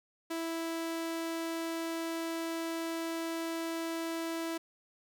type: tone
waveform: sawtooth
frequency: 329.6 Hz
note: E4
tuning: in tune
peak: -30 dBFS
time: 0.3-4.58 s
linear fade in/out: 10 ms
effects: none